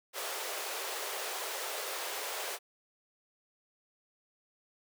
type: high-pass noise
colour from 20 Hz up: pink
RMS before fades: -38 dBFS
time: 0.13-2.59 s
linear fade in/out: 50 ms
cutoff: 400 Hz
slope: 48 dB/octave
effects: none